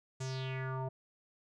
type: tone with low-pass filter sweep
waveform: square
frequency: 131.3 Hz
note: C3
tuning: 6 cents sharp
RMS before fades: -38 dBFS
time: 0.2-0.89 s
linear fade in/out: 10 ms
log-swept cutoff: 7500 to 720 Hz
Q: 4.2
effects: none